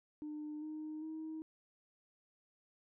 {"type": "tone with pitch steps", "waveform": "sine", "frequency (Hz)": [301.5, 308.7, 316.1], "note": ["D4", "D#4", "D#4"], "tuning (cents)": [46, -14, 27], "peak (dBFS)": -40, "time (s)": [0.22, 1.42], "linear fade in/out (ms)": 0, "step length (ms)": 400, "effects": ["tanh soft clip ceiling -38 dBFS"]}